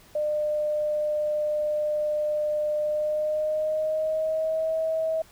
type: tone with pitch glide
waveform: sine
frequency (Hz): 602 to 641.5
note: D5 to E5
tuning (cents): +43 to -47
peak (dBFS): -23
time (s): 0.15-5.22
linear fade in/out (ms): 5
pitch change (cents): +110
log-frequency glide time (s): 2.84-4.73
effects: pink hiss -54 dBFS RMS until 5.31 s